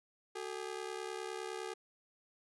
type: ring-modulated tone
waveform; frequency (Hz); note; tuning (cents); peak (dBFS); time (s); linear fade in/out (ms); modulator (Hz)
sawtooth; 407.9; G#4; -31; -33; 0.35-1.74; 10; 34.9
effects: resampled to 24000 Hz